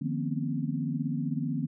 sine tone cluster, 151.4 / 173.4 / 233.5 / 252.5 / 268.5 Hz, D#3 / F3 / A#3 / B3 / C4, -47 / -12 / +3 / +39 / +45 cents, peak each -32 / -36 / -34 / -35 / -37 dBFS, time 0.01-1.67 s, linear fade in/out 10 ms, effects none

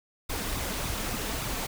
pink noise with flanger, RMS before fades -32 dBFS, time 0.29-1.67 s, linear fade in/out 10 ms, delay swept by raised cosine 0.8 to 4.6 ms, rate 3.5 Hz, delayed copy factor +0.5, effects none

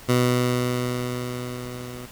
15% pulse tone with level ramp, 123.8 Hz, B2, 5 cents sharp, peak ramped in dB -10 to -29 dBFS, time 0.08-2.07 s, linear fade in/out 20 ms, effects pink hiss -44 dBFS RMS until 2.11 s

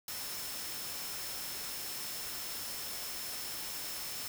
sine tone in noise, 5300 Hz, E8, 9 cents sharp, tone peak -46 dBFS, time 0.08-4.28 s, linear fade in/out 2 ms, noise white, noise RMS -41 dBFS, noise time 0.08-4.28 s, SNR -8 dB, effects none

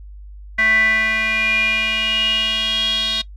square tone with band-pass filter sweep, 220 Hz, A3, in tune, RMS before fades -18 dBFS, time 0.58-3.22 s, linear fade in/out 10 ms, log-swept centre 1900 to 3600 Hz, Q 9.8, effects noise-tail reverb RT60 0.1 s tail -20 dB re dry + added 50 Hz sine -34 dBFS peak until 3.36 s

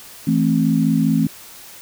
sine chord, A minor, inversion second, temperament equal with one note detuned, 164.81 / 220 / 265 Hz, E3 / A3 / C4, 0 / 0 / +22 cents, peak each -18 dBFS, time 0.27-1.27 s, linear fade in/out 5 ms, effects white hiss -40 dBFS RMS until 1.81 s

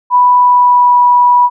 sine tone with pitch glide, 987.8 to 977.6 Hz, B5 to B5, 0 to -18 cents, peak -4 dBFS, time 0.1-1.5 s, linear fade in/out 50 ms, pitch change -18 cents, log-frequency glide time 0.37-0.99 s, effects none

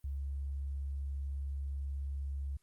sine tone, 69.3 Hz, C#2, in tune, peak -35 dBFS, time 0.04-2.57 s, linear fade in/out 5 ms, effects white hiss -75 dBFS RMS until 2.62 s + Opus 24 kbps

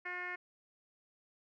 10% pulse tone with low-pass filter, 358.6 Hz, F4, 46 cents sharp, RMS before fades -41 dBFS, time 0.05-0.36 s, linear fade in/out 10 ms, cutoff 2000 Hz, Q 6.3, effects none

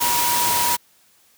sine tone in noise, 960 Hz, B5, 49 cents flat, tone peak -21 dBFS, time 0-0.77 s, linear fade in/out 20 ms, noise white, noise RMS -21 dBFS, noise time 0-0.77 s, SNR -3 dB, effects white hiss -57 dBFS RMS until 1.37 s + high-pass 60 Hz 12 dB/octave

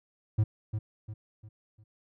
triangle tone with echo, 107.5 Hz, A2, 40 cents flat, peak -19 dBFS, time 0.38-0.44 s, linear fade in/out 10 ms, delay 350 ms, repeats 4, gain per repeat -8 dB, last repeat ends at 1.84 s, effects none

